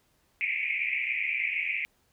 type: band-pass noise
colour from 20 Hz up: white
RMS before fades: -30 dBFS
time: 0.41-1.85 s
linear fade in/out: 0 ms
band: 2100 to 2500 Hz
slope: 96 dB/octave
effects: pink hiss -69 dBFS RMS until 2.12 s